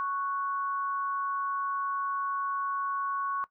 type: tone pair together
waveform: sine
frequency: 1108.7 / 1480 Hz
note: C#6 / F#6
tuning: 0 / 0 cents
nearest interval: perfect fourth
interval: 500 cents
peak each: -29 / -38 dBFS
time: 0-3.44 s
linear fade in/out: 0 ms
effects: noise-tail reverb RT60 0.1 s tail -17 dB re dry